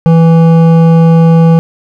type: tone with hard clipping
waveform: triangle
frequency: 164.81 Hz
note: E3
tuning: in tune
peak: -4 dBFS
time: 0.06-1.59 s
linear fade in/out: 0 ms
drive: 15 dB
effects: none